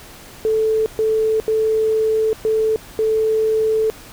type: tone bursts at uneven times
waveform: sine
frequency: 438.8 Hz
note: A4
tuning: 5 cents flat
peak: -14 dBFS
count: 5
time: 0.45-0.86 / 0.99-1.4 / 1.48-2.33 / 2.45-2.76 / 2.99-3.9 s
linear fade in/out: 0 ms
effects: pink hiss -40 dBFS RMS until 4.12 s